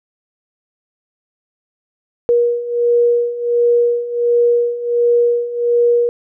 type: beating tone pair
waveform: sine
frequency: 476 / 477.4 Hz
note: A#4 / A#4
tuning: +36 / +41 cents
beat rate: 1.4 Hz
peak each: -17 / -13 dBFS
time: 2.29-6.09 s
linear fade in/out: 0 ms
effects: none